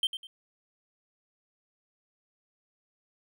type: tone with echo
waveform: triangle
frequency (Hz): 3136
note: G7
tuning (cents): 0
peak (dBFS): -22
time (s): 0.03-0.07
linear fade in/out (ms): 2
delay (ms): 100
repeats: 2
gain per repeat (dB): -10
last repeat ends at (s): 0.27
effects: none